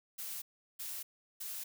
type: noise bursts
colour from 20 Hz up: blue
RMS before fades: -42 dBFS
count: 3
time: 0.18-1.64 s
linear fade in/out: 10 ms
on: 240 ms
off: 370 ms
effects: none